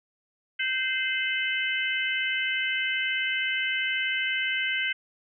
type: harmonic tone with a mistuned harmonic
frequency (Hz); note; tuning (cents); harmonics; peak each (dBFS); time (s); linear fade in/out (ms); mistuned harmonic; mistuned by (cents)
519; C5; -14; 3 / 4 / 5 / 6; -30 / -29 / -33 / -31; 0.59-4.93; 10; 6; -54
effects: none